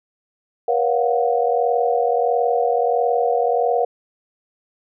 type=chord; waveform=sine; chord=Gb major seventh; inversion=first; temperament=equal with one note detuned; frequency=477.3 / 554.4 / 698.5 / 740 Hz; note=Bb4 / Db5 / F5 / Gb5; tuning=+41 / 0 / 0 / 0 cents; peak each=-19 / -25 / -21 / -22 dBFS; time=0.68-3.85 s; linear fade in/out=5 ms; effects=none

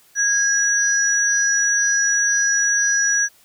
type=tone pair together; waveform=sine; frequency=1644 / 5849 Hz; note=G#6 / F#8; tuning=-18 / -21 cents; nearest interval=octave + minor seventh; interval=2197 cents; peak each=-18 dBFS; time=0.15-3.29 s; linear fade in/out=50 ms; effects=white hiss -54 dBFS RMS until 3.44 s

